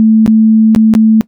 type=tone with dropouts; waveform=sine; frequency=220 Hz; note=A3; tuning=in tune; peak=-3 dBFS; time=0-1.21 s; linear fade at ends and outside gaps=0 ms; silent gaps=0.262-0.277 / 0.749-0.761 / 0.938-0.951 s; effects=noise-tail reverb RT60 0.1 s tail -19 dB re dry